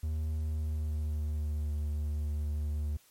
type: tone with pitch glide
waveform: triangle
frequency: 77.78 to 74.57 Hz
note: D#2 to D2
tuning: 0 to +27 cents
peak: -28 dBFS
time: 0.03-2.97 s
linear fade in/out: 5 ms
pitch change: -73 cents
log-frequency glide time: 0.37-1.65 s
effects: white hiss -63 dBFS RMS until 3.1 s + MP3 64 kbps